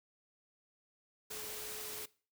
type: tone in noise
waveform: sine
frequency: 427.4 Hz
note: G#4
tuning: 50 cents sharp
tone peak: -51 dBFS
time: 1.3-2.06 s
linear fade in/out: 10 ms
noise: white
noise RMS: -44 dBFS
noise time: 1.3-2.06 s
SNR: -10 dB
effects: noise-tail reverb RT60 0.4 s tail -21 dB re dry